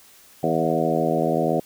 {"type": "harmonic tone with a mistuned harmonic", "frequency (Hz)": 80.8, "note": "E2", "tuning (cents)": -34, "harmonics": [2, 3, 4, 5, 6, 7, 8, 9], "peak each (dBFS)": [-27, -27, -27, -27, -27, -27, -27, -27], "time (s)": [0.43, 1.6], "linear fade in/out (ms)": 5, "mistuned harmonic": 8, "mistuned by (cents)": 20, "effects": ["white hiss -51 dBFS RMS until 1.65 s"]}